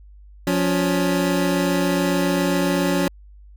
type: tone pair together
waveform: 25% pulse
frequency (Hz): 178 / 280.6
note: F3 / C#4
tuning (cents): +33 / +21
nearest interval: minor sixth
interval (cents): 788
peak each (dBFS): -17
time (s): 0.47-3.08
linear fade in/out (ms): 2
effects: added 50 Hz sine -42 dBFS peak until 3.56 s